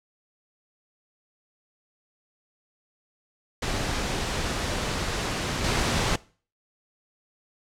pink noise with level steps, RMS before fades -28 / -24 dBFS, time 3.62-6.16 s, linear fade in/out 5 ms, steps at 5.64 s, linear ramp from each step 5 ms, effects noise-tail reverb RT60 0.4 s tail -21 dB re dry + low-pass 7000 Hz 12 dB/octave

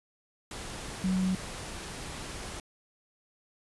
sine tone in noise, 186.7 Hz, F#3, 16 cents sharp, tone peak -25 dBFS, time 1.04-1.35 s, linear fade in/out 2 ms, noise pink, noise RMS -40 dBFS, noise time 0.51-2.6 s, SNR +12 dB, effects resampled to 24000 Hz

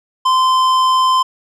sine tone with tanh clipping, 1034 Hz, C6, 21 cents flat, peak -12 dBFS, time 0.25-1.23 s, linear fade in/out 10 ms, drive 13 dB, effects none

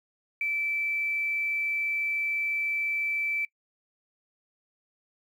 sine tone with quantisation, 2323 Hz, D7, 20 cents flat, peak -26 dBFS, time 0.41-3.45 s, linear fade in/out 2 ms, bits 9, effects noise-tail reverb RT60 0.1 s tail -24 dB re dry

